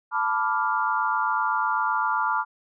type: chord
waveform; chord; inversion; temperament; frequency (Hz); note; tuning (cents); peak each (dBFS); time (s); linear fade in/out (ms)
sine; B half-diminished seventh; third; equal; 880 / 987.8 / 1174.7 / 1396.9; A5 / B5 / D6 / F6; 0 / 0 / 0 / 0; -27; 0.11-2.45; 50
effects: none